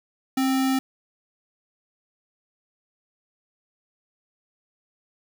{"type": "tone with sample-and-hold", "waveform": "sine", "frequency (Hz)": 265.7, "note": "C4", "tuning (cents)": 27, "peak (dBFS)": -19, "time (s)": [0.37, 0.79], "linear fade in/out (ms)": 5, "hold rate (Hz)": 1050, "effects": []}